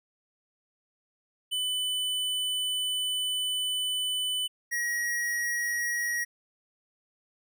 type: tone pair in turn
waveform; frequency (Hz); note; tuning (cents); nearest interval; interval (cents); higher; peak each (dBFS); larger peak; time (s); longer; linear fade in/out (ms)
square; 3000 / 1900.3; F#7 / A#6; +23 / +33; minor sixth; 790; first; -28; neither; 1.51-4.48 / 4.71-6.25; first; 20
effects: none